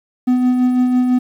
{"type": "tone with tremolo", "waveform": "triangle", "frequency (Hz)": 250.7, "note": "B3", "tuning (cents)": 26, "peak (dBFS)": -8, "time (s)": [0.27, 1.19], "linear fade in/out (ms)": 10, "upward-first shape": "sine", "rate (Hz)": 6, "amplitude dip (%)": 35, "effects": ["8-bit"]}